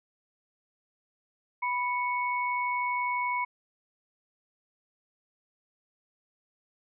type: tone pair together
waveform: sine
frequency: 986 / 2217 Hz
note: B5 / C#7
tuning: -3 / 0 cents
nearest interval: octave + major second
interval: 1403 cents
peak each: -28 / -32 dBFS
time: 1.62-3.45 s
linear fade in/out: 10 ms
effects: none